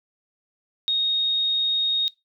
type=tone; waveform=sine; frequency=3729 Hz; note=A#7; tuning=in tune; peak=-19 dBFS; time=0.88-2.08 s; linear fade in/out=0 ms; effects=noise-tail reverb RT60 0.2 s tail -22 dB re dry